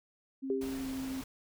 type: tone with pitch glide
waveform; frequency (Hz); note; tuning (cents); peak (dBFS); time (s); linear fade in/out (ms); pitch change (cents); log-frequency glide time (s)
sine; 267.8 to 264.3; C4 to C4; +40 to +18; -35; 0.42-1.22; 20; -22; 0.79-0.87
type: tone with exponential decay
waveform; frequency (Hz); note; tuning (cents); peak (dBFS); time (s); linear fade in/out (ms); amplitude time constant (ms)
sine; 398.3; G4; +28; -27; 0.5-1.01; 2; 110
type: noise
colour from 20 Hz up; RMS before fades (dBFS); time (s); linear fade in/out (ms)
pink; -46; 0.61-1.24; 5
effects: none